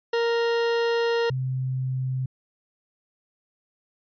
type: tone pair in turn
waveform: 40% pulse / sine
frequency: 466.2 / 129.92 Hz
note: A#4 / C3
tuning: 0 / -12 cents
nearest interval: octave + minor seventh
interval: 2212 cents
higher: first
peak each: -20 / -24 dBFS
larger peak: first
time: 0.13-1.3 / 1.3-2.26 s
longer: first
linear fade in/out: 5 ms
effects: resampled to 11025 Hz